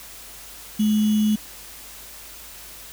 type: tone with sample-and-hold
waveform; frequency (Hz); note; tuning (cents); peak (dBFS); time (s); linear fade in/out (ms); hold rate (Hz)
sine; 213.1; G#3; +45; -16; 0.79-1.36; 10; 3150
effects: added 50 Hz sine -51 dBFS peak until 2.92 s + white hiss -41 dBFS RMS until 2.92 s